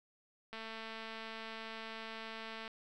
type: click train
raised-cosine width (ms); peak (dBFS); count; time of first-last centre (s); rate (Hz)
0.3; -30; 480; 0.53-2.678; 223
effects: none